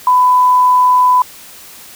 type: tone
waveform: sine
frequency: 1000 Hz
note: B5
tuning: 21 cents sharp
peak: -6 dBFS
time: 0.07-1.22 s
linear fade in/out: 2 ms
effects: white hiss -36 dBFS RMS until 1.95 s